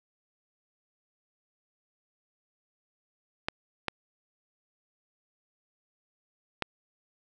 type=clicks; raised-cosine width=0.3 ms; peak=-12 dBFS; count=3; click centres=3.485 / 3.883 / 6.623 s; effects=none